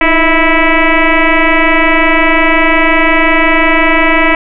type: tone with frequency modulation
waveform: sine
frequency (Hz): 987.8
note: B5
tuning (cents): 0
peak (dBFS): -5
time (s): 0.01-4.35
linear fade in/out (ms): 2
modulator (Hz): 325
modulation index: 4.6
effects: none